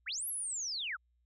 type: linear two-way sweep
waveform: sine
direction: up then down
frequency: 1171 to 11540 to 1171 Hz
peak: -35 dBFS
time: 0.06-0.97 s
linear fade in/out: 20 ms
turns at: 0.28 s
effects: added 60 Hz sine -70 dBFS peak until 1.25 s